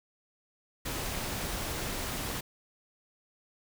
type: noise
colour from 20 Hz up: pink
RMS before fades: -35 dBFS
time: 0.85-2.41 s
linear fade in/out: 10 ms
effects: none